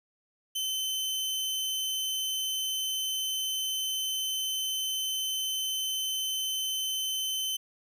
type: tone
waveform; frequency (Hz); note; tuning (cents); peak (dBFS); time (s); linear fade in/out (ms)
sawtooth; 3064; G7; -40; -26; 0.55-7.57; 10
effects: none